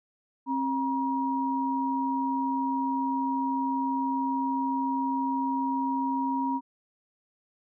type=tone pair together; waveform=sine; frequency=267.3 / 953.1 Hz; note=C4 / A#5; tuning=+37 / +38 cents; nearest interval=octave + minor seventh; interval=2201 cents; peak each=-28 dBFS; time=0.46-6.61 s; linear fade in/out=50 ms; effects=none